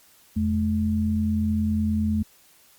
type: tone pair together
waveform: sine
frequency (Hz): 85.3 / 214.9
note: F2 / A3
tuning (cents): -40 / -41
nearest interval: octave + major third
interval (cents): 1599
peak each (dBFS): -25 / -22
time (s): 0.36-2.23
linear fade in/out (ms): 10
effects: white hiss -56 dBFS RMS until 2.78 s + Opus 48 kbps